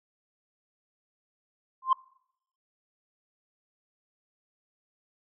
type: tone with exponential growth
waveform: sine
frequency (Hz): 1047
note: C6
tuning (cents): +1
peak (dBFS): -14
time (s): 1.82-1.93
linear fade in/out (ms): 5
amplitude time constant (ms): 23
effects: noise-tail reverb RT60 0.7 s tail -24 dB re dry + tanh soft clip ceiling -14 dBFS